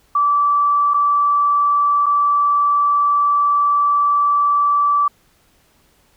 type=tone with dropouts; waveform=sine; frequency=1159 Hz; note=D6; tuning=23 cents flat; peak=-12 dBFS; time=0.15-5.08 s; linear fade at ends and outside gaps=5 ms; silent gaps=0.937-0.942 / 2.06-2.064 s; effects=pink hiss -57 dBFS RMS until 6.16 s